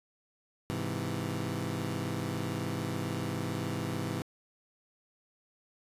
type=chord; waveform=20% pulse; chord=Ab augmented; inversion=none; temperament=equal; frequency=103.83 / 130.81 / 164.81 Hz; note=Ab2 / C3 / E3; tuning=0 / 0 / 0 cents; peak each=-32 dBFS; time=0.7-4.22 s; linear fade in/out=0 ms; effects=resampled to 32000 Hz